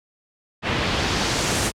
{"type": "noise with low-pass filter sweep", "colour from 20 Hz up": "pink", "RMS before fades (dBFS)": -22, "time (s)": [0.62, 1.72], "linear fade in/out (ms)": 50, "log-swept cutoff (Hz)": [2800, 9800], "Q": 1.2, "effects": ["high-pass 60 Hz 12 dB/octave"]}